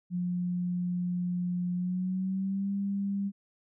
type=tone with pitch glide; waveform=sine; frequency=178 to 198.65 Hz; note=F3 to G3; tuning=+33 to +23 cents; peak=-28 dBFS; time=0.1-3.32 s; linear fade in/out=50 ms; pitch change=+190 cents; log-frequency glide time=1.74-2.71 s; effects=none